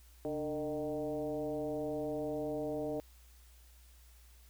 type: tone with frequency modulation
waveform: sine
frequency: 453.7 Hz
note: A#4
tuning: 47 cents flat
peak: -34 dBFS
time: 0.25-3 s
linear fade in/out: 0 ms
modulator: 158 Hz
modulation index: 1.4
effects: added 60 Hz sine -57 dBFS peak until 4.49 s + white hiss -65 dBFS RMS until 4.49 s